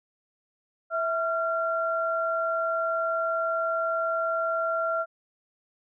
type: tone pair together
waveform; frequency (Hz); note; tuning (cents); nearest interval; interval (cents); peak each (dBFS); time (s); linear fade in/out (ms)
sine; 655.5 / 1375; E5 / F6; -10 / -27; octave + minor second; 1283; -27; 0.9-5.06; 50
effects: none